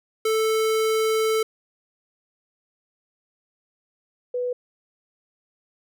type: tone pair in turn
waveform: square / sine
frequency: 440 / 493.9 Hz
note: A4 / B4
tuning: 0 / 0 cents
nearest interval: major second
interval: 200 cents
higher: second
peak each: -20 / -23 dBFS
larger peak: first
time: 0.25-1.43 / 4.34-4.53 s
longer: first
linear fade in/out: 5 ms
effects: none